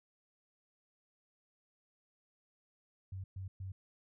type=tone bursts; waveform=sine; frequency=95 Hz; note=F#2; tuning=46 cents sharp; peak=-40 dBFS; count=3; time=3.12-3.72 s; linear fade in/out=5 ms; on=120 ms; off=120 ms; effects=none